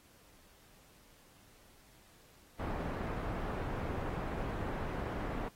pink low-pass noise, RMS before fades -38 dBFS, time 2.59-5.49 s, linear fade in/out 10 ms, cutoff 1300 Hz, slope 12 dB/octave, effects pink hiss -63 dBFS RMS until 5.55 s + AAC 48 kbps

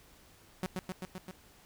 sawtooth tone with echo, 185 Hz, F#3, in tune, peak -28 dBFS, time 0.63-0.66 s, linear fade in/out 0 ms, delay 130 ms, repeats 5, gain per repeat -2 dB, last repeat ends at 1.31 s, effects pink hiss -60 dBFS RMS until 1.65 s

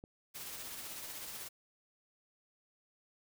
click, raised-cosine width 2 ms, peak -36 dBFS, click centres 0.039 s
white noise with tremolo, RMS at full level -44 dBFS, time 0.34-1.49 s, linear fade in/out 20 ms, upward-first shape sine, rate 16 Hz, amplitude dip 30%
effects none

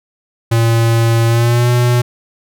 square tone with pitch glide, 115.1 to 121.94 Hz, A#2 to B2, -22 to -22 cents, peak -10 dBFS, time 0.51-2.02 s, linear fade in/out 10 ms, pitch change +100 cents, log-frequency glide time 1.27-1.69 s, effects none

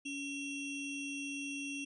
square ring-modulated tone, 1501 Hz, F#6, 24 cents sharp, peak -36 dBFS, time 0.05-1.85 s, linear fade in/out 10 ms, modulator 1220 Hz, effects resampled to 24000 Hz

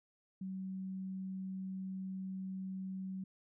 sine tone, 189.4 Hz, F#3, 41 cents sharp, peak -39 dBFS, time 0.41-3.24 s, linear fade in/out 5 ms, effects none

